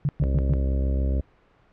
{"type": "tone bursts", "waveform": "sine", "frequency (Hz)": 143.8, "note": "D3", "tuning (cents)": -36, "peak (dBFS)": -19, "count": 4, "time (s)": [0.05, 0.536], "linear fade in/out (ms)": 0, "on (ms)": 39, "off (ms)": 110}
{"type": "harmonic tone", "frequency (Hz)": 66.9, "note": "C2", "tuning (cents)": 39, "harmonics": [1, 2, 3, 4, 5, 6, 7, 8, 9], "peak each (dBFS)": [-21, -33, -36, -35, -41, -41, -44, -40, -41], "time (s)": [0.21, 1.21], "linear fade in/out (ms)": 5}
{"effects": ["pink hiss -59 dBFS RMS until 1.72 s", "low-pass 2000 Hz 12 dB/octave"]}